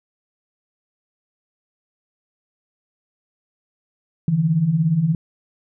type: beating tone pair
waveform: sine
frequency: 146.83 / 163.83 Hz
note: D3 / E3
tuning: 0 / -10 cents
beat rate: 17 Hz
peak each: -22 / -16 dBFS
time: 4.28-5.15 s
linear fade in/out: 2 ms
effects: none